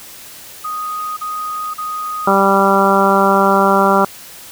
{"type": "tone bursts", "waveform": "sine", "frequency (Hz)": 1244.5, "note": "D#6", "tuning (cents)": 0, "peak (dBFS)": -20, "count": 3, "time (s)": [0.64, 2.31], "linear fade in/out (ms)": 10, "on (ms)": 530, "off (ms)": 40}
{"type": "harmonic tone", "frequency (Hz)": 196, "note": "G3", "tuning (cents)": 0, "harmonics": [1, 2, 3, 4, 5, 6, 7], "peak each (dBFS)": [-17, -17, -17, -17, -17, -17, -17], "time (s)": [2.27, 4.05], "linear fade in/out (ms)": 5}
{"effects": ["white hiss -36 dBFS RMS until 4.51 s"]}